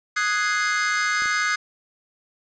45% pulse chord, Ab dominant seventh, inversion second, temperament equal, 1244.5 / 1480 / 1661.2 / 2093 Hz, Eb6 / Gb6 / Ab6 / C7, 0 / 0 / 0 / 0 cents, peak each -26 dBFS, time 0.16-1.56 s, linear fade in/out 10 ms
clicks, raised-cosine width 2 ms, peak -30 dBFS, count 2, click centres 1.221 / 1.258 s
effects resampled to 16000 Hz + 9-bit

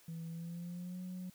sine tone with pitch glide, 164.81 to 182.87 Hz, E3 to F#3, 0 to -20 cents, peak -39 dBFS, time 0.08-1.3 s, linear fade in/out 5 ms, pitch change +180 cents, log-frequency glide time 0.29-1.01 s, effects tanh soft clip ceiling -39 dBFS + white hiss -64 dBFS RMS until 1.34 s

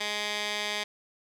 15% pulse tone with band-pass filter, 208.5 Hz, G#3, 7 cents sharp, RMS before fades -32 dBFS, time 0-0.84 s, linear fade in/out 10 ms, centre 3300 Hz, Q 1.2, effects none

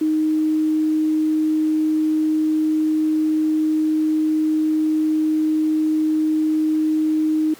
sine tone, 311.1 Hz, D#4, in tune, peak -15 dBFS, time 0.01-7.54 s, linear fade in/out 5 ms, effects pink hiss -44 dBFS RMS until 7.59 s + high-pass 200 Hz 12 dB/octave

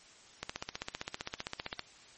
click train, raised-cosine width 0.2 ms, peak -18 dBFS, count 22, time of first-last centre 0.43-1.794 s, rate 15.4 Hz, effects white hiss -57 dBFS RMS until 2.17 s + MP3 32 kbps

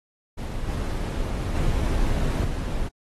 brown noise with level steps, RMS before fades -29 / -26 / -23 / -27 dBFS, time 0.37-2.89 s, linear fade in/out 20 ms, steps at 0.67 / 1.54 / 2.44 s, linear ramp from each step 10 ms, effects AAC 32 kbps

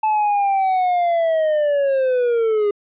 triangle linear sweep, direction down, 872 to 405.5 Hz, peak -13 dBFS, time 0.03-2.71 s, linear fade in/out 5 ms, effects resampled to 8000 Hz

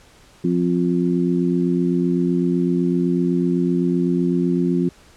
harmonic tone, 87.9 Hz, F2, 12 cents sharp, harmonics 2 / 3 / 4, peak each -19 / -21 / -22 dBFS, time 0.44-4.89 s, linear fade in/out 5 ms, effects pink hiss -50 dBFS RMS until 5.16 s + low-pass 9000 Hz 12 dB/octave

